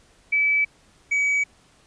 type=tone pair in turn; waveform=sine / triangle; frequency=2300 / 2274 Hz; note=D7 / C#7; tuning=-37 / +44 cents; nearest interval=unison; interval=19 cents; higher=first; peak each=-17 dBFS; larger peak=neither; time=0.32-0.65 / 1.11-1.44 s; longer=neither; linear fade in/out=10 ms; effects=pink hiss -57 dBFS RMS until 1.86 s + resampled to 22050 Hz